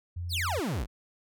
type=tone; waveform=sine; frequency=87.31 Hz; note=F2; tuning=in tune; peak=-32 dBFS; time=0.16-0.6 s; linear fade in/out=10 ms
type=exponential sweep; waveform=40% pulse; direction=down; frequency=5520 to 39.65 Hz; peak=-28 dBFS; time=0.29-0.87 s; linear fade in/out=50 ms
effects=none